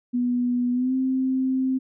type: tone with pitch glide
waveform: sine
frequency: 245.2 to 261.3 Hz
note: B3 to C4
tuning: -12 to -2 cents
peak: -20 dBFS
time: 0.13-1.79 s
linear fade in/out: 20 ms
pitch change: +110 cents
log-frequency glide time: 0.72-0.94 s
effects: none